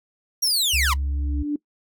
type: linear sweep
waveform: sawtooth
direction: down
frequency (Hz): 5760 to 901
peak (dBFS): -16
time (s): 0.42-0.94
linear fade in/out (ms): 10
type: tone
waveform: sine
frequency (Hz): 68.7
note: C#2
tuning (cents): -15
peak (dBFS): -22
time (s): 0.73-1.43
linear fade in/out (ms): 10
type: tone with exponential growth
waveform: sine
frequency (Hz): 293.7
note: D4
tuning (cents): 0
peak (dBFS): -19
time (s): 0.82-1.56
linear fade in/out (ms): 5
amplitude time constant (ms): 160
effects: noise-tail reverb RT60 0.1 s tail -21 dB re dry